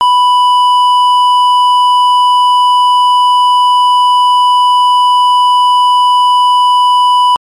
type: tone with hard clipping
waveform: triangle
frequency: 990 Hz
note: B5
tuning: 4 cents sharp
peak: -6 dBFS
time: 0.01-7.36 s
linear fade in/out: 0 ms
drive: 10 dB
effects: MP3 64 kbps